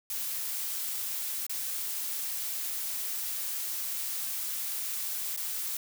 blue noise with dropouts, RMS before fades -34 dBFS, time 0.1-5.77 s, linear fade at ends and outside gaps 2 ms, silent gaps 1.466-1.495 / 5.364-5.373 s, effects none

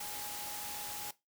sine tone in noise, 830.6 Hz, G#5, in tune, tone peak -47 dBFS, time 0-1.11 s, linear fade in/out 5 ms, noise white, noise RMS -42 dBFS, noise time 0-1.11 s, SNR -8 dB, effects noise-tail reverb RT60 0.2 s tail -18 dB re dry

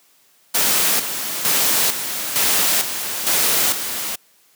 white noise with tremolo, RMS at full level -17 dBFS, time 0.54-4.16 s, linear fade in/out 10 ms, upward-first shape square, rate 1.1 Hz, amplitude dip 60%, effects white hiss -56 dBFS RMS until 4.55 s + high-pass 150 Hz 12 dB/octave

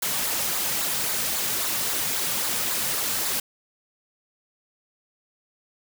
white noise with flanger, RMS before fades -26 dBFS, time 0.02-3.4 s, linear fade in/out 5 ms, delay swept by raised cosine 0.33 to 3.03 ms, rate 3.7 Hz, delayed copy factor -0.5, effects none

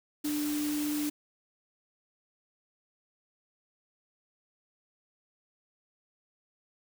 sine tone in noise, 296.9 Hz, D4, 19 cents sharp, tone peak -29 dBFS, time 0.24-1.1 s, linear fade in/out 10 ms, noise white, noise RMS -39 dBFS, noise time 0.24-1.1 s, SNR +7 dB, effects none

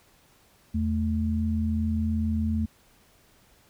sine tone pair together, 82.2 / 219.4 Hz, E2 / A3, -4 / -5 cents, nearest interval octave + perfect fourth, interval 1699 cents, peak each -26 dBFS, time 0.74-2.66 s, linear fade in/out 10 ms, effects pink hiss -60 dBFS RMS until 3.69 s

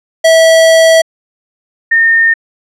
square / sine tone pair in turn, 651 / 1825.4 Hz, E5 / A#6, -22 / -37 cents, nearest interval octave + tritone, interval 1785 cents, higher second, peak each -4 / -5 dBFS, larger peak first, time 0.24-1.02 / 1.91-2.34 s, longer first, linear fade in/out 10 ms, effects low-pass 10000 Hz 12 dB/octave

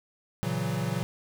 square chord, F# dominant seventh, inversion first, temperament equal, 116.54 / 138.59 / 164.81 / 185 Hz, A#2 / C#3 / E3 / F#3, 0 / 0 / 0 / 0 cents, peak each -34 dBFS, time 0.43-1.03 s, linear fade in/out 0 ms, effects none

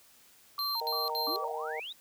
sine tone with vibrato, 1028 Hz, C6, 31 cents flat, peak -35 dBFS, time 0.58-1.48 s, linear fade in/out 2 ms, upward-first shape square, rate 2.9 Hz, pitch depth 190 cents each way
square tone bursts, 4159 Hz, C8, 11 cents flat, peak -32 dBFS, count 3, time 0.59-1.36 s, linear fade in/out 0 ms, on 210 ms, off 70 ms
harmonic tone, 155.56 Hz, D#3, in tune, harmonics 3 / 4 / 5 / 6, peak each -38 / -41 / -39 / -45 dBFS, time 0.81-1.8 s, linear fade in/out 5 ms
sine exponential sweep, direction up, 272.5 to 3951 Hz, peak -38 dBFS, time 1.27-1.93 s, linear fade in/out 10 ms
effects white hiss -60 dBFS RMS until 2 s

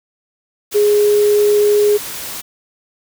sine tone in noise, 415.3 Hz, G#4, in tune, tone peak -9 dBFS, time 0.74-1.98 s, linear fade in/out 20 ms, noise white, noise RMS -27 dBFS, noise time 0.71-2.42 s, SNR +15 dB, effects none

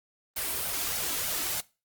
white noise with flanger, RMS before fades -31 dBFS, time 0.36-1.61 s, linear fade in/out 10 ms, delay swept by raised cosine 1.3 to 3.1 ms, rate 3.3 Hz, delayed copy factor +0.6, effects noise-tail reverb RT60 0.3 s tail -21 dB re dry + Opus 32 kbps

